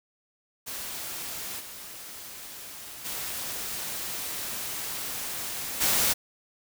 white noise with level steps, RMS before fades -36 / -42 / -34 / -24 dBFS, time 0.66-6.14 s, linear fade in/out 20 ms, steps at 1.59 / 3.04 / 5.8 s, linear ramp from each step 20 ms, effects none

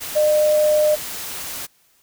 sine tone in noise, 606 Hz, D#5, 46 cents flat, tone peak -13 dBFS, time 0.15-0.96 s, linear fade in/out 20 ms, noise white, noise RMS -30 dBFS, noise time 0-1.67 s, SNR +14 dB, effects white hiss -59 dBFS RMS until 2.02 s

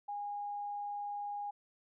sine tone, 819 Hz, G#5, 24 cents flat, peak -37 dBFS, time 0.08-1.51 s, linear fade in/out 10 ms, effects none

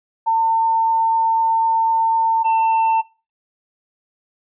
sine / triangle tone pair in turn, 902 / 896.3 Hz, A5 / A5, +43 / +32 cents, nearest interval unison, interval 11 cents, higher first, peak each -13 / -11 dBFS, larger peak second, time 0.26-2.44 / 2.44-3.02 s, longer first, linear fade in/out 20 ms, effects noise-tail reverb RT60 0.3 s tail -19 dB re dry + resampled to 8000 Hz

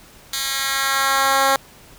10% pulse tone with high-pass filter sweep, 271.3 Hz, C#4, 37 cents flat, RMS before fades -19 dBFS, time 0.33-1.56 s, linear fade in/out 2 ms, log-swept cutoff 3400 to 570 Hz, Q 0.97, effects pink hiss -46 dBFS RMS until 1.98 s

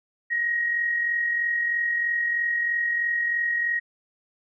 sine tone with amplitude modulation, 1887 Hz, A#6, 21 cents sharp, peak -20 dBFS, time 0.3-3.8 s, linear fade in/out 20 ms, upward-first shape sine, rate 43.1 Hz, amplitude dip 40%, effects none

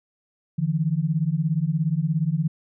sine beating tone pair, 150 / 167 Hz, D3 / E3, +37 / +23 cents, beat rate 17 Hz, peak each -23 / -23 dBFS, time 0.58-2.48 s, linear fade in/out 10 ms, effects none

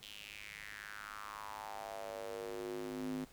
square tone with high-pass filter sweep, 51.91 Hz, G#1, in tune, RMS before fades -45 dBFS, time 0.02-3.25 s, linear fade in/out 10 ms, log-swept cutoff 3200 to 230 Hz, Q 4.5, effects pink hiss -62 dBFS RMS until 3.32 s

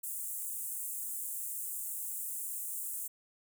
pink high-pass noise, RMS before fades -39 dBFS, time 0.03-3.08 s, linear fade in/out 10 ms, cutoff 7800 Hz, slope 48 dB/octave, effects none

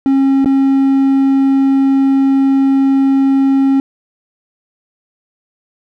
triangle tone with dropouts, 271.1 Hz, C#4, 38 cents flat, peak -6 dBFS, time 0.06-3.8 s, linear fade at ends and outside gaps 1 ms, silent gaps 0.446-0.458 s, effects none

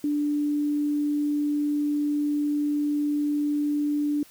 sine tone, 293.7 Hz, D4, in tune, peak -22 dBFS, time 0.04-4.23 s, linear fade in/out 2 ms, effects white hiss -53 dBFS RMS until 4.3 s

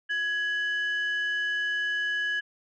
sine tone pair together, 1674 / 2983 Hz, G#6 / F#7, +13 / +13 cents, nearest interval minor seventh, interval 1000 cents, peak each -25 / -34 dBFS, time 0.09-2.41 s, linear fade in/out 20 ms, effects tanh soft clip ceiling -21 dBFS

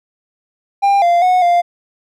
triangle tone with pitch steps, 798 / 693 / 732 / 698 Hz, G5 / F5 / F#5 / F5, +31 / -14 / -19 / -1 cents, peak -7 dBFS, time 0.82-1.62 s, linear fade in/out 20 ms, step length 200 ms, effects none

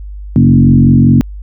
sine tone with frequency modulation, 184 Hz, F#3, 9 cents flat, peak -3 dBFS, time 0.36-1.21 s, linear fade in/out 0 ms, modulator 45.1 Hz, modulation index 2, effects added 50 Hz sine -23 dBFS peak until 1.42 s

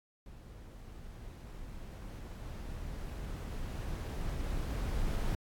brown noise with level ramp, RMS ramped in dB -50 to -33 dBFS, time 0.26-5.35 s, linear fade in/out 2 ms, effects AAC 64 kbps

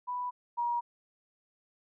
sine tone pair in turn, 987.8 / 952.7 Hz, B5 / A#5, 0 / +37 cents, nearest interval minor second, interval 63 cents, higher first, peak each -32 / -28 dBFS, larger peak second, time 0.07-0.31 / 0.57-0.81 s, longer neither, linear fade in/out 20 ms, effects none

